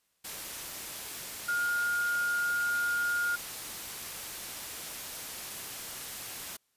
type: tone in noise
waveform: sine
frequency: 1420 Hz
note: F6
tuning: 28 cents sharp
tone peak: -27 dBFS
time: 1.48-3.36 s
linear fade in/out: 10 ms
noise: white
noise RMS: -40 dBFS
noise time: 0.24-6.57 s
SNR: +10 dB
effects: white hiss -75 dBFS RMS until 6.76 s + resampled to 32000 Hz

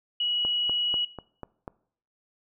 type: tone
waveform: sine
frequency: 2918 Hz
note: F#7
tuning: 25 cents flat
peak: -24 dBFS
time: 0.2-1.05 s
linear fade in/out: 5 ms
type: click train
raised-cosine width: 1 ms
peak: -22 dBFS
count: 6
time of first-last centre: 0.45-1.679 s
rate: 4.07 Hz
effects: noise-tail reverb RT60 0.6 s tail -22 dB re dry

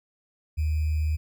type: tone with sample-and-hold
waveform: sine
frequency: 77.3 Hz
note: D#2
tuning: 11 cents flat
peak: -22 dBFS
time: 0.57-1.17 s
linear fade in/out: 20 ms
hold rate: 2450 Hz
effects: none

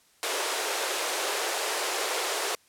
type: high-pass noise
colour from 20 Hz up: pink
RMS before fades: -29 dBFS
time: 0.23-2.55 s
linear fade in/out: 0 ms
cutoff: 370 Hz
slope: 48 dB/octave
effects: white hiss -62 dBFS RMS until 2.68 s + low-pass 11000 Hz 12 dB/octave

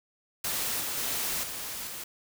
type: noise with level steps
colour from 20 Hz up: white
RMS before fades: -31 / -33 / -31 / -37 / -39 dBFS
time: 0.44-2.04 s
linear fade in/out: 5 ms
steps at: 0.8 / 0.97 / 1.43 / 1.87 s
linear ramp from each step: 5 ms
effects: none

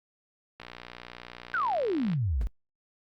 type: click train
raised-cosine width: 0.3 ms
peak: -25 dBFS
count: 93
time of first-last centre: 0.6-2.133 s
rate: 60 Hz
type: exponential sweep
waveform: sine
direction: down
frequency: 1568 to 45.02 Hz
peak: -25 dBFS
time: 1.54-2.47 s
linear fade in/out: 0 ms
type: noise with exponential decay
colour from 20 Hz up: brown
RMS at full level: -35 dBFS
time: 2.41-2.49 s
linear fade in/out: 2 ms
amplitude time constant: 17 ms
effects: noise-tail reverb RT60 0.1 s tail -26 dB re dry + Opus 48 kbps

